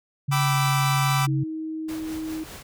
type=tone with pitch glide; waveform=sine; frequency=140 to 137.28 Hz; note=C#3 to C#3; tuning=+18 to -16 cents; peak=-21 dBFS; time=0.28-1.44 s; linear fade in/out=10 ms; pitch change=-34 cents; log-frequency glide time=0.4-0.59 s
type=chord; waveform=sawtooth; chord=E minor seventh; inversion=first; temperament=equal with one note detuned; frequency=770.1 / 987.8 / 1174.7 / 1318.5 Hz; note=G5 / B5 / D6 / E6; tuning=-31 / 0 / 0 / 0 cents; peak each=-25 / -25 / -23 / -27 dBFS; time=0.31-1.27 s; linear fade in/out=20 ms
type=tone; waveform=sine; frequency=316.4 Hz; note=D#4; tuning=29 cents sharp; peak=-28 dBFS; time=1.27-2.44 s; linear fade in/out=10 ms
type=noise with tremolo; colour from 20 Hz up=pink; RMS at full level=-39 dBFS; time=1.88-2.63 s; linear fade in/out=10 ms; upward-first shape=sine; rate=5 Hz; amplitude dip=45%
effects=none